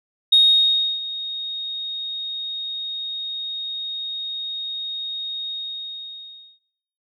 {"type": "tone with ADSR envelope", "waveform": "sine", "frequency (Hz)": 3729, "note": "A#7", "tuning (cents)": 0, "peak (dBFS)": -8, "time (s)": [0.32, 6.6], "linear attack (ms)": 8, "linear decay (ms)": 670, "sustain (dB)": -17, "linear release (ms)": 1100, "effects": ["noise-tail reverb RT60 0.8 s tail -17 dB re dry", "tanh soft clip ceiling -5 dBFS"]}